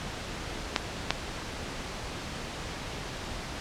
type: clicks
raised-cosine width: 0.2 ms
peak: -5 dBFS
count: 2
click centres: 0.762 / 1.106 s
effects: pink hiss -37 dBFS RMS until 3.6 s + low-pass 6000 Hz 12 dB/octave